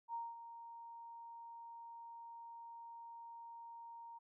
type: tone with ADSR envelope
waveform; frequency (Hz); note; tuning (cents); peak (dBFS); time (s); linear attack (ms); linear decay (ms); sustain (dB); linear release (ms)
sine; 930; A#5; -4; -39; 0.08-4.19; 60; 210; -11; 16
effects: none